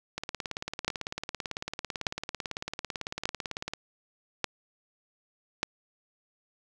two click trains, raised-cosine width 0.2 ms, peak -9 / -16 dBFS, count 5 / 65, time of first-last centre 0.88-5.631 / 0.18-3.736 s, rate 0.842 / 18 Hz, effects none

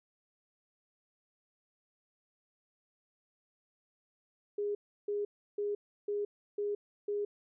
sine tone bursts, 411.1 Hz, G#4, 18 cents flat, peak -31 dBFS, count 6, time 4.58-7.25 s, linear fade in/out 5 ms, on 170 ms, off 330 ms, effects none

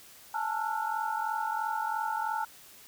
sine tone cluster, 853 / 896 / 1347 / 1441 Hz, G#5 / A5 / E6 / F#6, +46 / +31 / +37 / -46 cents, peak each -34 / -32 / -38 / -38 dBFS, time 0.34-2.45 s, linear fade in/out 5 ms, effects white hiss -53 dBFS RMS until 2.87 s

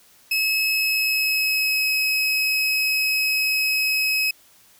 30% pulse tone with pitch glide, 2579 to 2557 Hz, E7 to D#7, -39 to +47 cents, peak -16 dBFS, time 0.31-4.31 s, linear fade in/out 5 ms, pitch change -14 cents, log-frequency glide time 0.66-1.91 s, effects white hiss -54 dBFS RMS until 4.79 s

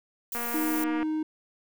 violet noise, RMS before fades -34 dBFS, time 0.32-0.84 s, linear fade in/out 2 ms
click train, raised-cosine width 0.5 ms, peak -21 dBFS, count 162, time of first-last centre 0.35-1.029 s, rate 237 Hz
triangle tone, 311.1 Hz, D#4, in tune, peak -24 dBFS, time 0.54-1.23 s, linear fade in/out 5 ms
effects none

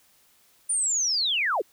sine linear sweep, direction down, 9410 to 310 Hz, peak -22 dBFS, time 0.69-1.62 s, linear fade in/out 10 ms, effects white hiss -61 dBFS RMS until 1.72 s

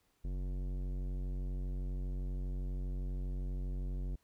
sine tone with tanh clipping, 46.25 Hz, F#1, in tune, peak -37 dBFS, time 0.24-4.16 s, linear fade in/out 10 ms, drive 16 dB, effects pink hiss -75 dBFS RMS until 4.23 s

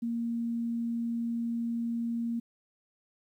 sine tone, 233.1 Hz, A#3, in tune, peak -29 dBFS, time 0.02-2.4 s, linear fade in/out 10 ms, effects 11-bit

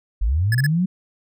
sine linear sweep, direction up, 43.32 to 190.6 Hz, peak -16 dBFS, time 0.21-0.86 s, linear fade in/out 10 ms
square tone bursts, 1712 Hz, A6, 48 cents flat, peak -21 dBFS, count 3, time 0.52-0.665 s, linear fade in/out 2 ms, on 27 ms, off 32 ms
effects none

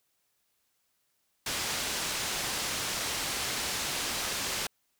white low-pass noise, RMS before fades -33 dBFS, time 1.46-4.67 s, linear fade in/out 5 ms, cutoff 7000 Hz, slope 12 dB/octave, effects white hiss -75 dBFS RMS until 4.99 s

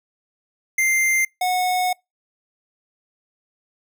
square tone pair in turn, 2093 / 731.5 Hz, C7 / F#5, 0 / -20 cents, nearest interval octave + tritone, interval 1820 cents, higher first, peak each -17 / -19 dBFS, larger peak first, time 0.78-1.25 / 1.41-1.93 s, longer second, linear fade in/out 5 ms, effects noise-tail reverb RT60 0.2 s tail -26 dB re dry

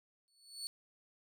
30% pulse tone with exponential growth, 4435 Hz, C#8, in tune, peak -34 dBFS, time 0.28-0.67 s, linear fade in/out 0 ms, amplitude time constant 84 ms, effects none

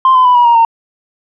sine tone with pitch steps, 1046.5 / 1019.1 / 992.3 / 966.3 / 941 / 916.3 Hz, C6 / C6 / B5 / B5 / A#5 / A#5, 0 / -46 / +8 / -38 / +16 / -30 cents, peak -3 dBFS, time 0.05-0.65 s, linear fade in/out 2 ms, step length 100 ms, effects tanh soft clip ceiling -2 dBFS

